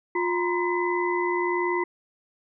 sine tone cluster, 354.2 / 946 / 1027 / 2011 Hz, F4 / A#5 / C6 / B6, +24 / +25 / -33 / +31 cents, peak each -25 / -29 / -31 / -30 dBFS, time 0.15-1.84 s, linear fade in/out 5 ms, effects none

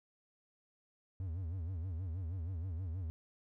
triangle tone with vibrato, 87.31 Hz, F2, in tune, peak -35 dBFS, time 1.2-3.1 s, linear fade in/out 0 ms, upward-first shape sine, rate 6.3 Hz, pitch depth 180 cents each way, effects none

